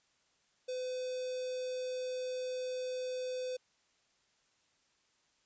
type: tone with notch filter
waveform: square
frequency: 507 Hz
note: B4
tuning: 45 cents sharp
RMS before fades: -38 dBFS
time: 0.68-3.57 s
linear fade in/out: 10 ms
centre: 1700 Hz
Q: 0.74
effects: white hiss -73 dBFS RMS until 5.45 s + resampled to 16000 Hz